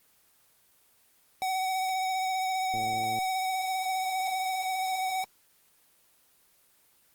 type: tone with vibrato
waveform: square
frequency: 754 Hz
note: F#5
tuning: 32 cents sharp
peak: -28 dBFS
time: 1.42-5.24 s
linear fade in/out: 0 ms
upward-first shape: sine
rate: 15 Hz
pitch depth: 20 cents each way
type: click train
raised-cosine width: 2 ms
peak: -29 dBFS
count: 51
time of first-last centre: 2.74-3.186 s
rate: 112 Hz
effects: white hiss -64 dBFS RMS until 7.14 s + Opus 24 kbps